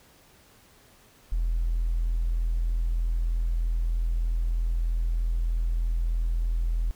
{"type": "tone with tanh clipping", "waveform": "triangle", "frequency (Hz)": 41.6, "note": "E1", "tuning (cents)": 17, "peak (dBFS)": -22, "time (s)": [1.32, 6.91], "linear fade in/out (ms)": 0, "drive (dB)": 1, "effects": ["pink hiss -57 dBFS RMS until 6.95 s"]}